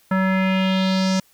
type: tone with low-pass filter sweep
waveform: square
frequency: 189.1 Hz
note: F#3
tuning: 38 cents sharp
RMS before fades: -19 dBFS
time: 0.11-1.2 s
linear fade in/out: 5 ms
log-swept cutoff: 1500 to 6100 Hz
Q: 3
effects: white hiss -57 dBFS RMS until 1.33 s